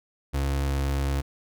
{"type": "tone", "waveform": "35% pulse", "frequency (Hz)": 69.1, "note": "C#2", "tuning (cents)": -5, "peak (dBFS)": -22, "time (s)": [0.33, 1.22], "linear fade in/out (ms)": 20, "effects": []}